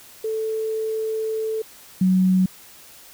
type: tone pair in turn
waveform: sine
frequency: 440 / 186.07 Hz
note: A4 / F#3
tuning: 0 / +10 cents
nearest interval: octave + minor third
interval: 1490 cents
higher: first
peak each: -22 / -14 dBFS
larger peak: second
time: 0.24-1.62 / 2.01-2.46 s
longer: first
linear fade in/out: 5 ms
effects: white hiss -46 dBFS RMS until 3.13 s